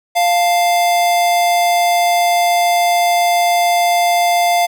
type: tone pair together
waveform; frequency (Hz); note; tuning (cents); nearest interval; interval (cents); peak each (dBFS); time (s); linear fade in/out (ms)
square; 698.5 / 882.7; F5 / A5; 0 / +5; major third; 405; -12 / -24; 0.15-4.67; 20
effects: none